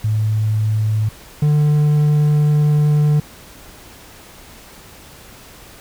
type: tone pair in turn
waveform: sine / triangle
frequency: 108.1 / 149.11 Hz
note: A2 / D3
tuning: -30 / +27 cents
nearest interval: tritone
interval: 557 cents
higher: second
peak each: -14 / -9 dBFS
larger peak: second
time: 0.04-1.09 / 1.42-3.2 s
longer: second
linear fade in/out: 5 ms
effects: pink hiss -41 dBFS RMS until 5.8 s